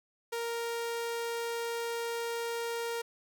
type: tone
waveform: sawtooth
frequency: 466.2 Hz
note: A#4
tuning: in tune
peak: -29 dBFS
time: 0.32-3.02 s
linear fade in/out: 10 ms
effects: none